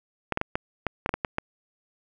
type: clicks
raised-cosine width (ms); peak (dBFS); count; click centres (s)
0.5; -10; 10; 0.323 / 0.374 / 0.414 / 0.555 / 0.867 / 1.061 / 1.092 / 1.14 / 1.248 / 1.384
effects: none